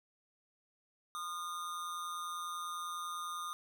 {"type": "tone with amplitude modulation", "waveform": "square", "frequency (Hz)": 1222, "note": "D#6", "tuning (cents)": -32, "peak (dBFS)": -37, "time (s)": [1.15, 3.53], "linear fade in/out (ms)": 0, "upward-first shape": "sine", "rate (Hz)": 170, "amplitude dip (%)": 55, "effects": []}